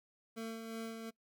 25% pulse tone with tremolo, 225.5 Hz, A3, 43 cents sharp, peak -36 dBFS, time 0.36-1.11 s, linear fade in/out 20 ms, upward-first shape sine, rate 2.8 Hz, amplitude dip 40%, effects noise-tail reverb RT60 0.1 s tail -22 dB re dry

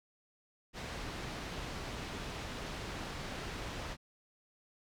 pink low-pass noise, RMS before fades -42 dBFS, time 0.73-3.97 s, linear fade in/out 50 ms, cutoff 4900 Hz, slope 12 dB/octave, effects none

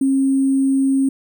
sine tone with sample-and-hold, 270 Hz, C#4, 45 cents flat, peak -13 dBFS, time 0.01-1.09 s, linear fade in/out 5 ms, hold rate 8820 Hz, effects none

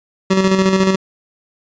25% pulse tone with tremolo, 190.5 Hz, G3, 49 cents flat, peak -6 dBFS, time 0.3-0.96 s, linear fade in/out 10 ms, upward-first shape square, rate 14 Hz, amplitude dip 45%, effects resampled to 16000 Hz

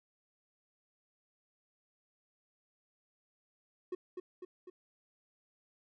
triangle tone with echo, 364.8 Hz, F#4, 24 cents flat, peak -33 dBFS, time 3.92-3.95 s, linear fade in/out 5 ms, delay 250 ms, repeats 3, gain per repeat -4 dB, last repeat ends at 4.7 s, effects none

